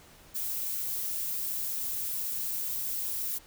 violet noise, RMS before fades -33 dBFS, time 0.34-3.39 s, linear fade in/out 20 ms, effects pink hiss -55 dBFS RMS until 3.46 s

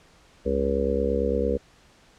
harmonic tone, 68.9 Hz, C#2, 10 cents flat, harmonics 1 / 3 / 4 / 5 / 6 / 7 / 8, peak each -29 / -30 / -32 / -37 / -29 / -25 / -32 dBFS, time 0.45-1.58 s, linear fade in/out 20 ms, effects pink hiss -56 dBFS RMS until 2.18 s + low-pass 7000 Hz 12 dB/octave

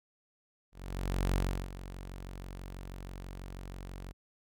sawtooth tone with ADSR envelope, 46.16 Hz, F#1, 3 cents flat, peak -23 dBFS, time 0.72-4.13 s, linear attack 630 ms, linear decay 340 ms, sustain -15 dB, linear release 26 ms, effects none

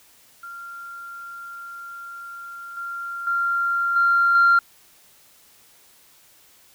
sine tone with level steps, 1385 Hz, F6, 15 cents flat, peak -34 / -28 / -19 / -14 / -11 dBFS, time 0.43-4.59 s, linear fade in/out 5 ms, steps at 2.77 / 3.27 / 3.96 / 4.35 s, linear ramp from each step 2 ms, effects tanh soft clip ceiling -9 dBFS + white hiss -54 dBFS RMS until 6.74 s

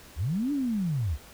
sine linear two-way sweep, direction up then down, 58.5 to 296.5 to 58.5 Hz, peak -25 dBFS, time 0.16-1.18 s, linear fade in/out 50 ms, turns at 0.52 s, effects pink hiss -50 dBFS RMS until 1.33 s

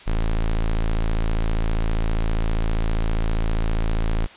square tone, 27.5 Hz, A0, in tune, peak -19 dBFS, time 0.06-4.27 s, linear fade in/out 20 ms, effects white hiss -44 dBFS RMS until 4.36 s + resampled to 8000 Hz

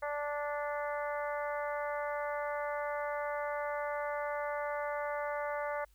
harmonic tone, 292.4 Hz, D4, 7 cents flat, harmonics 2 / 3 / 4 / 5 / 6 / 7, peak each -36 / -40 / -42 / -44 / -46 / -47 dBFS, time 0.02-5.85 s, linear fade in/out 10 ms, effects added 50 Hz sine -62 dBFS peak until 5.94 s + white hiss -72 dBFS RMS until 5.94 s

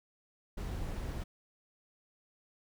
brown noise, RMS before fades -38 dBFS, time 0.57-1.24 s, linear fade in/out 10 ms, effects none

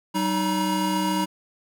square tone cluster, 190.3 / 308.7 / 960 Hz, F#3 / D#4 / B5, +49 / -14 / -49 cents, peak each -27 dBFS, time 0.14-1.26 s, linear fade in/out 20 ms, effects none

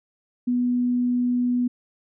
sine tone, 245.8 Hz, B3, 8 cents flat, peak -19 dBFS, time 0.47-1.68 s, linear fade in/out 10 ms, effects none

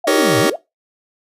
sine exponential two-way sweep, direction down then up, 739 to 106.9 to 739 Hz, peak -20 dBFS, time 0.04-0.56 s, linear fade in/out 5 ms, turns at 0.39 s
sawtooth chord, Eb dominant seventh, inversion none, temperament just, 311.1 / 388.9 / 466.7 / 560 Hz, Eb4 / G4 / Bb4 / Db5, 0 / -14 / +2 / +18 cents, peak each -14 dBFS, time 0.07-0.5 s, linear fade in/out 5 ms
effects noise-tail reverb RT60 0.2 s tail -18 dB re dry + resampled to 32000 Hz

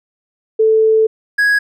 sine / triangle tone pair in turn, 440 / 1661.2 Hz, A4 / G#6, 0 / 0 cents, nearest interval octave + major seventh, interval 2300 cents, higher second, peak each -8 dBFS, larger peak neither, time 0.59-1.07 / 1.38-1.59 s, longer first, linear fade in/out 10 ms, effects none

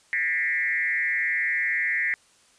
sine tone with frequency modulation, 1956 Hz, B6, 17 cents flat, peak -22 dBFS, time 0.13-2.14 s, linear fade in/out 0 ms, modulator 158 Hz, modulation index 1.4, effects white hiss -59 dBFS RMS until 2.58 s + resampled to 22050 Hz

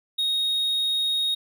triangle tone, 3741 Hz, A#7, 5 cents sharp, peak -20 dBFS, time 0.18-1.35 s, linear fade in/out 10 ms, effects none

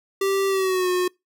square tone with pitch glide, 390.5 to 362.3 Hz, G4 to F#4, -7 to -36 cents, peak -20 dBFS, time 0.21-1.08 s, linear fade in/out 5 ms, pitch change -129 cents, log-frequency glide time 0.48-0.89 s, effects noise-tail reverb RT60 0.2 s tail -25 dB re dry

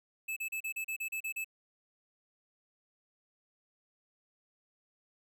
square tone bursts, 2612 Hz, E7, 17 cents flat, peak -35 dBFS, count 10, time 0.28-1.445 s, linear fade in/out 10 ms, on 85 ms, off 35 ms, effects none

